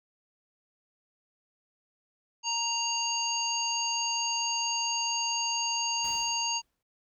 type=harmonic tone; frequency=932.3 Hz; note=A#5; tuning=in tune; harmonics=1 / 3 / 5 / 7; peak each=-33 / -33 / -33 / -33 dBFS; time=2.43-6.62 s; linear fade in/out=50 ms
type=noise with exponential decay; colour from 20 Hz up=pink; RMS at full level=-45 dBFS; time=6.04-6.83 s; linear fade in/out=5 ms; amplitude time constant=170 ms
effects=none